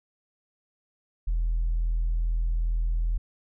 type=tone; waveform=sine; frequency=41.2 Hz; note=E1; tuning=in tune; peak=-21 dBFS; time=1.27-3.18 s; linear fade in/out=10 ms; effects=tanh soft clip ceiling -20 dBFS